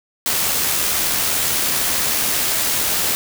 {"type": "noise with amplitude modulation", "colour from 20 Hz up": "white", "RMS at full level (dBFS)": -18, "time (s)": [0.26, 3.15], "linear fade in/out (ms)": 0, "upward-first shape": "sine", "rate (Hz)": 78, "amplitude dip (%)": 25, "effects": []}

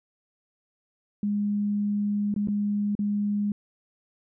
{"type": "tone with dropouts", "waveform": "sine", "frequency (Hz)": 205.6, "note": "G#3", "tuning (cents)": -17, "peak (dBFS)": -23, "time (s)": [1.23, 3.52], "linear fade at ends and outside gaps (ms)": 2, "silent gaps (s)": [[2.341, 2.362], [2.474, 2.484], [2.952, 2.991]], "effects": []}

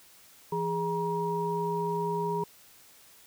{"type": "tone cluster", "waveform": "sine", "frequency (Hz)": [167.6, 413.4, 950], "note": ["E3", "G#4", "A#5"], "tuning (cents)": [29, -8, 33], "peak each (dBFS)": [-34, -31, -31], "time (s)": [0.52, 2.44], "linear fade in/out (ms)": 5, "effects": ["white hiss -56 dBFS RMS until 3.26 s"]}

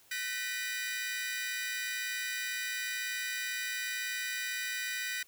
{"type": "tone cluster", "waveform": "sawtooth", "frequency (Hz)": [1516, 1838, 1959, 2438], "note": ["F#6", "A#6", "B6", "D#7"], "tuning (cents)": [42, -25, -15, -36], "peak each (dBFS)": [-36, -40, -34, -38], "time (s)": [0.11, 5.23], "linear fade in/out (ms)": 5, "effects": ["white hiss -62 dBFS RMS until 5.27 s"]}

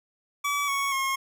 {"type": "tone with pitch steps", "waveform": "25% pulse", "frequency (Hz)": [1145, 1111.1, 1078.2], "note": ["D6", "C#6", "C#6"], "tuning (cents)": [-44, 4, -48], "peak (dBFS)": -21, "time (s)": [0.44, 1.16], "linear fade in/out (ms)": 10, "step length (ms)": 240, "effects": []}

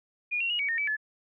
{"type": "tone with pitch steps", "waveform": "sine", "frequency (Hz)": [2439, 2741, 2887, 2260, 1836, 2299, 1722], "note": ["D#7", "F7", "F#7", "C#7", "A#6", "D7", "A6"], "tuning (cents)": [-35, -33, -43, 33, -27, -37, -38], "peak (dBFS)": -26, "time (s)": [0.31, 0.968], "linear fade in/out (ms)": 20, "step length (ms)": 94, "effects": []}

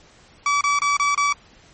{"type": "tone bursts", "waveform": "30% pulse", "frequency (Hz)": 1148, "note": "D6", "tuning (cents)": -40, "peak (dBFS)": -14, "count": 5, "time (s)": [0.46, 1.326], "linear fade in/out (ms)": 2, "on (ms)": 150, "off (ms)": 29, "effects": ["pink hiss -51 dBFS RMS until 1.73 s", "MP3 32 kbps"]}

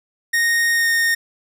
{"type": "tone with pitch glide", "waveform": "45% pulse", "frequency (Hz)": [1857, 1842], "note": ["A#6", "A#6"], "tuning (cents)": [-7, -21], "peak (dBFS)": -15, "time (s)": [0.33, 1.15], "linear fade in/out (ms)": 10, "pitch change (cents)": -14, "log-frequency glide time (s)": [0.73, 0.87], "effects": []}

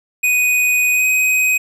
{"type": "tone with pitch glide", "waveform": "square", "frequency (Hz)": [2489, 2514], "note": ["D#7", "D#7"], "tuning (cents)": [0, 17], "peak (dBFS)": -13, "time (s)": [0.23, 1.58], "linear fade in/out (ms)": 10, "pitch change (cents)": 17, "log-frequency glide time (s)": [0.93, 1.05], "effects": []}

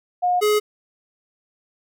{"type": "tone pair in turn", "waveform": ["sine", "square"], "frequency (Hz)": [718, 421.2], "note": ["F5", "G#4"], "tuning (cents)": [48, 24], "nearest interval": "major sixth", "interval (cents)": 924, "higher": "first", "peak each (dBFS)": -16, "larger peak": "neither", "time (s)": [[0.22, 0.41], [0.41, 0.6]], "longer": "neither", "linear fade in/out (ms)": 20, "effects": []}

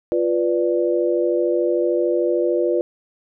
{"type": "chord", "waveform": "sine", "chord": "B diminished", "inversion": "second", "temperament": "equal", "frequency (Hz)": [349.2, 493.9, 587.3], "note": ["F4", "B4", "D5"], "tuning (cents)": [0, 0, 0], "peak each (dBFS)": [-19, -21, -23], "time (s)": [0.12, 2.81], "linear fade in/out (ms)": 0, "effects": []}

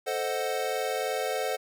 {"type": "chord", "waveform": "square", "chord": "A diminished seventh", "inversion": "none", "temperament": "equal", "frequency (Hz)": [440, 523.3, 622.3, 740], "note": ["A4", "C5", "Eb5", "Gb5"], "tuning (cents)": [0, 0, 0, 0], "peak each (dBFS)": [-34, -33, -36, -34], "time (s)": [0.06, 1.57], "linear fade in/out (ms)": 20, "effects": []}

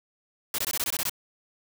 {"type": "noise bursts", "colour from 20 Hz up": "white", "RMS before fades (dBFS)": -28, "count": 9, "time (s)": [0.54, 1.096], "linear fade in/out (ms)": 2, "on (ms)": 44, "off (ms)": 20, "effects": []}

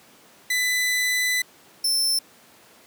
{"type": "tone pair in turn", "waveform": "sawtooth", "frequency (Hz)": [1998, 5334], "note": ["B6", "E8"], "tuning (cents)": [20, 20], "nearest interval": "octave + perfect fourth", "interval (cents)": 1700, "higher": "second", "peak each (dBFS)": -17, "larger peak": "neither", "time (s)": [[0.5, 1.42], [1.84, 2.19]], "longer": "first", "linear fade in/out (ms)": 5, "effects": ["pink hiss -52 dBFS RMS until 2.86 s", "high-pass 200 Hz 12 dB/octave"]}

